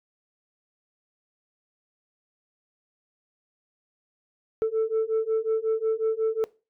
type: beating tone pair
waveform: sine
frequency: 440 / 445.5 Hz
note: A4 / A4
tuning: 0 / +22 cents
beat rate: 5.5 Hz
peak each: -24 / -23 dBFS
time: 4.62-6.44 s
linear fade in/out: 0 ms
effects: noise-tail reverb RT60 0.3 s tail -22 dB re dry + tanh soft clip ceiling -19 dBFS